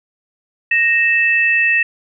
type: tone pair together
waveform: sine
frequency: 1864.7 / 2635 Hz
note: A#6 / E7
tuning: 0 / -1 cents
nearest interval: tritone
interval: 599 cents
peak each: -14 dBFS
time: 0.71-1.83 s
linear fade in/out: 5 ms
effects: none